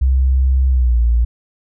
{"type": "tone with pitch glide", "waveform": "sine", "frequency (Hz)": [65.41, 58.27], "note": ["C2", "A#1"], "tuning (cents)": [0, 0], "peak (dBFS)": -10, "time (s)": [0.01, 1.25], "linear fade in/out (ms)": 10, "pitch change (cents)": -200, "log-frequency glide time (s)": [0.69, 0.99], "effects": []}